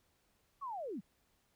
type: linear sweep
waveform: sine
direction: down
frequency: 1156 to 157.3 Hz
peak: -39 dBFS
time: 0.61-1.01 s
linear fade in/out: 20 ms
effects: pink hiss -75 dBFS RMS until 1.55 s